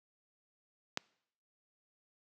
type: click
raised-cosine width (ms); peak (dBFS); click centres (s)
0.2; -15; 0.974
effects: noise-tail reverb RT60 0.7 s tail -25 dB re dry + high-pass 150 Hz 12 dB/octave